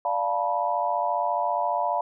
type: chord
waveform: sine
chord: B half-diminished seventh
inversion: first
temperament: equal with one note detuned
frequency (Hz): 587.3 / 698.5 / 880 / 974.7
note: D5 / F5 / A5 / B5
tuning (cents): 0 / 0 / 0 / -23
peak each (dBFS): -30 / -27 / -29 / -27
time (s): 0.05-2.01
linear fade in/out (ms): 2
effects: none